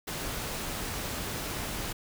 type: noise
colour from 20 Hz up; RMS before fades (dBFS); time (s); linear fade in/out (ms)
pink; -35; 0.07-1.93; 10
effects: none